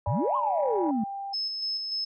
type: chord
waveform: sine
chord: G# diminished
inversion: second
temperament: equal with one note detuned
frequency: 587.3 / 830.6 / 969.1 Hz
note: D5 / G#5 / B5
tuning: 0 / 0 / -33 cents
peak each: -33 dBFS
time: 0.06-0.91 s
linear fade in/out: 2 ms
type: exponential two-way sweep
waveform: sine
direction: up then down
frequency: 85.1 to 1108.7 to 205.9 Hz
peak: -24 dBFS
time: 0.07-1.04 s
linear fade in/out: 5 ms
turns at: 0.36 s
type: tone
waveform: sine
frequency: 792 Hz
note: G5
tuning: 18 cents sharp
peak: -32 dBFS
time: 0.57-1.34 s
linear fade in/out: 10 ms
type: tone with tremolo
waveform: sine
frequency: 5200 Hz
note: E8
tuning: 24 cents flat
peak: -27 dBFS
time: 1.33-2.05 s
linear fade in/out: 10 ms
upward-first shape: square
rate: 3.4 Hz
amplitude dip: 35%
effects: tanh soft clip ceiling -13 dBFS